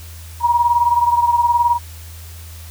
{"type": "beating tone pair", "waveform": "sine", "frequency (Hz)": [950, 969], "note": ["A#5", "B5"], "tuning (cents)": [33, -33], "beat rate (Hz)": 19, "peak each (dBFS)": [-13, -18], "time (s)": [0.4, 1.79], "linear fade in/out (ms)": 50, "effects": ["added 82 Hz sine -33 dBFS peak until 2.7 s", "white hiss -41 dBFS RMS until 2.7 s"]}